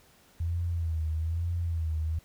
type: tone with vibrato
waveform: sine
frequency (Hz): 82.41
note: E2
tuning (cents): 0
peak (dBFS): -27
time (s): 0.4-2.19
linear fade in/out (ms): 5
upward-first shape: sine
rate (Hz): 1.1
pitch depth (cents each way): 80
effects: pink hiss -60 dBFS RMS until 2.24 s